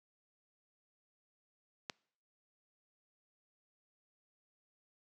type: click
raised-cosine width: 0.2 ms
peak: -21 dBFS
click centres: 1.898 s
effects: noise-tail reverb RT60 0.6 s tail -26 dB re dry + high-pass 150 Hz 12 dB/octave